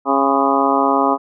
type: harmonic tone with a mistuned harmonic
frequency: 137.2 Hz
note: C#3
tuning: 17 cents flat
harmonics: 2 / 3 / 4 / 5 / 6 / 7 / 8 / 9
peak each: -19 / -22 / -23 / -21 / -20 / -20 / -22 / -21 dBFS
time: 0.05-1.18 s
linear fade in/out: 50 ms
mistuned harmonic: 7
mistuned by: +66 cents
effects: none